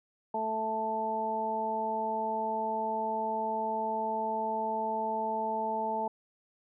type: harmonic tone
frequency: 220 Hz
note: A3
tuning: in tune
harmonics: 1 / 2 / 3 / 4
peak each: -40 / -38 / -36 / -31 dBFS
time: 0.34-6.08 s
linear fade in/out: 5 ms
effects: none

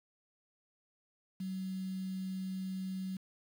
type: tone with quantisation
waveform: sine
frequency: 188.5 Hz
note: F#3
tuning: 32 cents sharp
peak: -36 dBFS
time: 1.4-3.17 s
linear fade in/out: 5 ms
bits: 9
effects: none

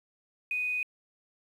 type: tone with quantisation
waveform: sine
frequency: 2489 Hz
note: D#7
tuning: in tune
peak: -28 dBFS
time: 0.51-0.83 s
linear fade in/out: 2 ms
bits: 9
effects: resampled to 32000 Hz

